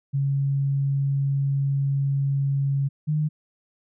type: tone pair in turn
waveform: sine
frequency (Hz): 138.59 / 152.04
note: C#3 / D#3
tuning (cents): 0 / -40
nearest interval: major second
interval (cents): 160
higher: second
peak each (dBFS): -20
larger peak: neither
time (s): 0.13-2.89 / 3.07-3.29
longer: first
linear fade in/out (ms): 20
effects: none